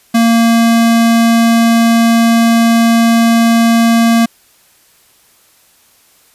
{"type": "tone", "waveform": "square", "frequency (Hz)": 230.3, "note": "A#3", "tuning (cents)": -21, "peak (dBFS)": -7, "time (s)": [0.14, 4.26], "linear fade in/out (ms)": 10, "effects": ["white hiss -49 dBFS RMS until 6.34 s", "resampled to 32000 Hz"]}